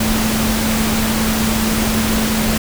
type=tone in noise; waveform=sine; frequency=220 Hz; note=A3; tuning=in tune; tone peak=-17 dBFS; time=0-2.58 s; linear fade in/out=5 ms; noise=pink; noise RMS=-19 dBFS; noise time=0-2.58 s; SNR=-1 dB; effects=none